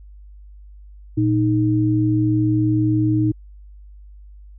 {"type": "tone pair together", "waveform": "sine", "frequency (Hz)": [116.54, 311.1], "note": ["A#2", "D#4"], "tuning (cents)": [0, 0], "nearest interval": "octave + perfect fourth", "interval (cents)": 1700, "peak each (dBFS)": [-18, -17], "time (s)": [1.17, 3.32], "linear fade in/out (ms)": 10, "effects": ["added 50 Hz sine -39 dBFS peak until 4.58 s"]}